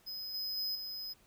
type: tone with level steps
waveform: square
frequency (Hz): 5050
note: D#8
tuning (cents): +25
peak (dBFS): -40 / -36 / -34 / -40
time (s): 0.06-1.14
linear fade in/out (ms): 20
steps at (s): 0.34 / 0.57 / 0.75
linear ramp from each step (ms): 5
effects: pink hiss -66 dBFS RMS until 1.26 s